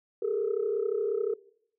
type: tone cluster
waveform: sine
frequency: 398.2 / 429.5 / 463.8 Hz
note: G4 / A4 / A#4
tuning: +27 / -42 / -9 cents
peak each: -30 dBFS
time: 0.22-1.34 s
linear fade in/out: 5 ms
effects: noise-tail reverb RT60 0.7 s tail -21 dB re dry + tanh soft clip ceiling -19 dBFS